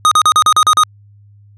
square tone bursts, 1244.5 Hz, D#6, in tune, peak -7 dBFS, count 8, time 0.05-0.835 s, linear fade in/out 0 ms, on 64 ms, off 39 ms, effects added 102 Hz sine -41 dBFS peak until 1.57 s + resampled to 24000 Hz

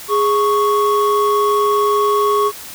triangle tone pair together, 414.5 / 1108.7 Hz, G#4 / C#6, -3 / 0 cents, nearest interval octave + perfect fourth, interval 1703 cents, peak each -13 dBFS, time 0.08-2.52 s, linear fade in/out 50 ms, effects white hiss -33 dBFS RMS until 2.74 s

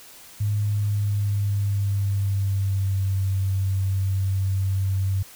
sine tone with pitch glide, 103.83 to 96.32 Hz, G#2 to G2, 0 to -30 cents, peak -20 dBFS, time 0.4-5.23 s, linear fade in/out 10 ms, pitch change -130 cents, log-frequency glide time 0.62-3.13 s, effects white hiss -46 dBFS RMS until 5.35 s

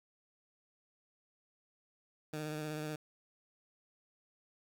15% pulse tone with vibrato, 153 Hz, D#3, 29 cents flat, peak -32 dBFS, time 2.33-2.96 s, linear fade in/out 5 ms, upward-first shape sine, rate 16 Hz, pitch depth 24 cents each way, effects 10-bit

